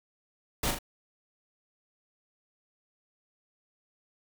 pink noise with echo, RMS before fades -29 dBFS, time 0.63-0.71 s, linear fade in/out 5 ms, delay 39 ms, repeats 2, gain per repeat -5 dB, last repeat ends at 0.788 s, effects none

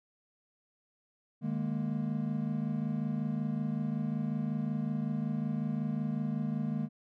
triangle chord, D# suspended fourth, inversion none, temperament equal with one note detuned, 152.36 / 207.7 / 233.1 Hz, D#3 / G#3 / A#3, -36 / 0 / 0 cents, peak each -33 dBFS, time 1.41-6.89 s, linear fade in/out 50 ms, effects none

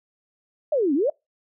sine exponential two-way sweep, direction down then up, 641 to 261.6 to 641 Hz, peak -18 dBFS, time 0.72-1.1 s, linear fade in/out 5 ms, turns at 0.94 s, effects noise-tail reverb RT60 0.2 s tail -25 dB re dry

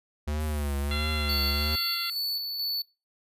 square tone with vibrato, 73.42 Hz, D2, in tune, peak -28 dBFS, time 0.27-1.76 s, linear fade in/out 10 ms, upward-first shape triangle, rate 1.5 Hz, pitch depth 96 cents each way
pink high-pass noise, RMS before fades -48 dBFS, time 0.4-2.36 s, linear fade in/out 2 ms, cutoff 8100 Hz, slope 48 dB/octave
harmonic tone, 686 Hz, F5, 31 cents flat, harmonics 2 / 3 / 4 / 5 / 6, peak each -37 / -37 / -37 / -37 / -37 dBFS, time 0.91-2.1 s, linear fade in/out 2 ms
square tone with tremolo, 4463 Hz, C#8, 11 cents sharp, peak -28 dBFS, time 1.29-2.82 s, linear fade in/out 2 ms, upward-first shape square, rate 2.3 Hz, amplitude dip 35%
effects noise-tail reverb RT60 0.3 s tail -23 dB re dry + resampled to 32000 Hz

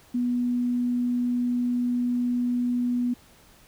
sine tone, 244.5 Hz, B3, 17 cents flat, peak -22 dBFS, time 0.14-3.14 s, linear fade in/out 10 ms, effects pink hiss -55 dBFS RMS until 3.67 s

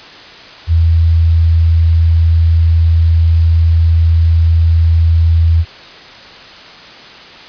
sine tone, 82.41 Hz, E2, in tune, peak -6 dBFS, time 0.67-5.65 s, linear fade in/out 50 ms, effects white hiss -34 dBFS RMS until 7.48 s + resampled to 11025 Hz

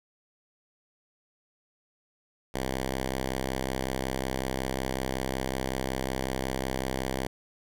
5% pulse tone with vibrato, 65.41 Hz, C2, in tune, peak -18 dBFS, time 2.54-7.27 s, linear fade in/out 5 ms, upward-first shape triangle, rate 10 Hz, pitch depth 8 cents each way, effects none

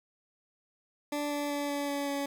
20% pulse tone with pitch steps, 292.4 / 290.2 / 288 / 285.9 / 283.7 / 281.6 Hz, D4 / D4 / D4 / D4 / C#4 / C#4, -7 / -21 / -34 / -46 / +40 / +27 cents, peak -26 dBFS, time 1.12-2.26 s, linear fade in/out 5 ms, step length 190 ms, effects 10-bit

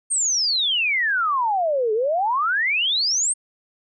sine exponential two-way sweep, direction down then up, 8800 to 418.3 to 8800 Hz, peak -18 dBFS, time 0.1-3.34 s, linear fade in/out 20 ms, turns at 1.93 s, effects none

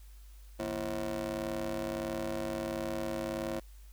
25% pulse ring-modulated tone, 101.5 Hz, G#2, 39 cents flat, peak -27 dBFS, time 0.59-3.6 s, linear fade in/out 10 ms, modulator 437 Hz, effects added 50 Hz sine -49 dBFS peak until 3.92 s + white hiss -64 dBFS RMS until 3.92 s

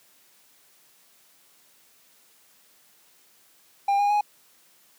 triangle tone with pitch steps, 800 / 815.4 / 831.1 Hz, G5 / G#5 / G#5, +35 / -32 / +1 cents, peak -17 dBFS, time 3.88-4.21 s, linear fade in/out 5 ms, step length 110 ms, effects white hiss -59 dBFS RMS until 4.98 s + high-pass 150 Hz 12 dB/octave

